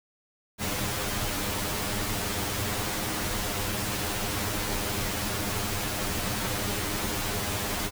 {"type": "noise with comb filter", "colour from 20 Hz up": "pink", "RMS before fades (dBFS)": -30, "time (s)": [0.58, 7.91], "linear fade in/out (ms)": 50, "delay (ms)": 9.8, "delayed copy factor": 0.95, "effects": []}